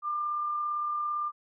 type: tone with amplitude modulation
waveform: sine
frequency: 1196 Hz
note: D6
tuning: 31 cents sharp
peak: -27 dBFS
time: 0.02-1.32 s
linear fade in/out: 50 ms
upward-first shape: sine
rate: 37.7 Hz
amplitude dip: 25%
effects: none